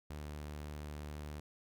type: tone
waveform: sawtooth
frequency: 74.5 Hz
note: D2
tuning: 25 cents sharp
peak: -39 dBFS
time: 0.1-1.4 s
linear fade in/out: 5 ms
effects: none